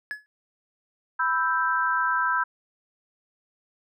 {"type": "tone with exponential decay", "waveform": "triangle", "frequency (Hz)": 1701, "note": "G#6", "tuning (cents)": 41, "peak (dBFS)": -24, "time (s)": [0.11, 0.26], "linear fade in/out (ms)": 0, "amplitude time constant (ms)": 31}
{"type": "chord", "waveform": "sine", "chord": "E minor", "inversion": "second", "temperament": "equal with one note detuned", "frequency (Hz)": [991.8, 1318.5, 1568], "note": ["B5", "E6", "G6"], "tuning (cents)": [7, 0, 0], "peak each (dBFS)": [-26, -26, -25], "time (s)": [1.19, 2.44], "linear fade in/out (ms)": 10}
{"effects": []}